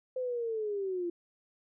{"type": "linear sweep", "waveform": "sine", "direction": "down", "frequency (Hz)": [517, 340], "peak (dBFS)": -31, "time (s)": [0.16, 1.1], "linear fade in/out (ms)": 5, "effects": []}